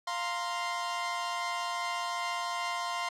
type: chord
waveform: sawtooth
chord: F suspended fourth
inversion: none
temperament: equal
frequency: 698.5 / 932.3 / 1046.5 Hz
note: F5 / Bb5 / C6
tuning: 0 / 0 / 0 cents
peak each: -33 / -36 / -30 dBFS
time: 0.07-3.09 s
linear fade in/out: 5 ms
effects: low-pass 7000 Hz 12 dB/octave